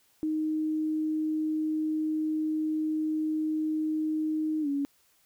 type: tone with pitch glide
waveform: sine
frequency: 311.1 to 282 Hz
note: D#4 to C#4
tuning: 0 to +30 cents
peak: -26 dBFS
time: 0.23-4.85 s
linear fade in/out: 0 ms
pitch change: -170 cents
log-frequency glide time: 4.61-4.68 s
effects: white hiss -66 dBFS RMS until 5.25 s